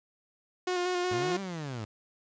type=tone with vibrato; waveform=sawtooth; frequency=359.6 Hz; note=F#4; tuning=49 cents flat; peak=-24 dBFS; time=0.67-1.37 s; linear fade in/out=5 ms; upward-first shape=square; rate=5.4 Hz; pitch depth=20 cents each way
type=linear two-way sweep; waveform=sawtooth; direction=up then down; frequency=101.6 to 199.8 to 101.6 Hz; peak=-31 dBFS; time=1.11-1.85 s; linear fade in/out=5 ms; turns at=1.4 s
effects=resampled to 16000 Hz + 9-bit